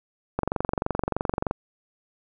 click train, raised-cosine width 1 ms, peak -10 dBFS, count 27, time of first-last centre 0.39-1.511 s, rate 23.2 Hz, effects none

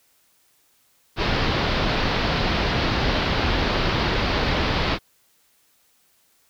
pink low-pass noise, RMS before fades -22 dBFS, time 1.16-4.99 s, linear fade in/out 50 ms, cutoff 4800 Hz, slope 48 dB/octave, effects white hiss -62 dBFS RMS until 6.49 s

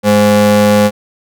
square ring-modulated tone, 155.56 Hz, D#3, in tune, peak -4 dBFS, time 0.03-0.91 s, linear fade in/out 50 ms, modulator 364 Hz, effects none

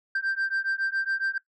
sine beating tone pair, 1568 / 1575.2 Hz, G6 / G6, 0 / +8 cents, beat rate 7.2 Hz, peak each -26 / -26 dBFS, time 0.15-1.38 s, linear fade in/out 5 ms, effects noise-tail reverb RT60 0.1 s tail -18 dB re dry + tanh soft clip ceiling -22 dBFS

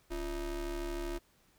square ring-modulated tone, 154.5 Hz, D#3, 12 cents flat, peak -33 dBFS, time 0.1-1.19 s, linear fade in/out 20 ms, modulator 191 Hz, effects pink hiss -68 dBFS RMS until 1.58 s

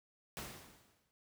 pink noise with exponential decay, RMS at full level -42 dBFS, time 0.37-1.11 s, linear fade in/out 0 ms, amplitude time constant 160 ms, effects high-pass 60 Hz 12 dB/octave

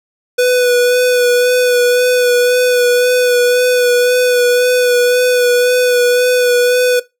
square tone with vibrato, 493.9 Hz, B4, in tune, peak -9 dBFS, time 0.38-7 s, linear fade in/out 10 ms, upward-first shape sine, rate 1.9 Hz, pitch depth 19 cents each way, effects noise-tail reverb RT60 0.2 s tail -18 dB re dry

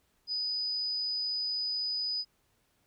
sine tone, 4978 Hz, D#8, in tune, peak -30 dBFS, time 0.27-2.25 s, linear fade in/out 50 ms, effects pink hiss -72 dBFS RMS until 2.86 s

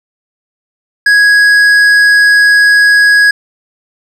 sine tone with tanh clipping, 1661.2 Hz, G#6, in tune, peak -5 dBFS, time 1.06-3.31 s, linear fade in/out 5 ms, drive 9 dB, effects none

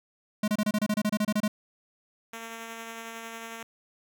square tone bursts, 210.8 Hz, G#3, 26 cents sharp, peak -24 dBFS, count 14, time 0.43-1.48 s, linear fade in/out 5 ms, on 49 ms, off 28 ms
5% pulse tone with tremolo, 227.7 Hz, A#3, 40 cents flat, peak -26 dBFS, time 2.33-3.63 s, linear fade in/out 2 ms, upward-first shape sine, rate 11 Hz, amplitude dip 25%
effects none

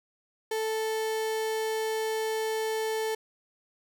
35% pulse tone, 440 Hz, A4, in tune, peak -26 dBFS, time 0.51-3.15 s, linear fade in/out 5 ms, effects none

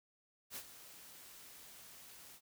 white noise with ADSR envelope, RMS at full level -44 dBFS, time 0.5-2.41 s, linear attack 61 ms, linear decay 67 ms, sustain -12 dB, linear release 61 ms, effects none

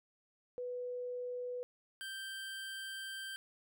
sine / 25% pulse tone pair in turn, 494.1 / 1568.7 Hz, B4 / G6, +1 / +1 cents, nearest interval octave + minor sixth, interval 2000 cents, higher second, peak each -38 / -38 dBFS, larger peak neither, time 0.58-1.63 / 2.01-3.36 s, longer second, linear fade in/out 0 ms, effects none

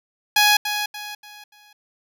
10% pulse tone with echo, 834 Hz, G#5, 7 cents sharp, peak -5 dBFS, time 0.36-0.57 s, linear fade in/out 5 ms, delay 290 ms, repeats 4, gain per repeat -9 dB, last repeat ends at 1.73 s, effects none

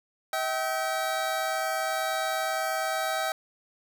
25% pulse tone pair together, 641.5 / 770 Hz, E5 / G5, -47 / -31 cents, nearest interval minor third, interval 316 cents, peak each -26 dBFS, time 0.33-3.32 s, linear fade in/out 2 ms, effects none

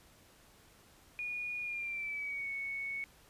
sine tone with pitch glide, 2445 to 2216 Hz, D#7 to C#7, -31 to -1 cents, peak -36 dBFS, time 1.19-3.04 s, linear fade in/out 0 ms, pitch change -170 cents, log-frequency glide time 1.61-2.49 s, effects pink hiss -62 dBFS RMS until 3.29 s + resampled to 32000 Hz

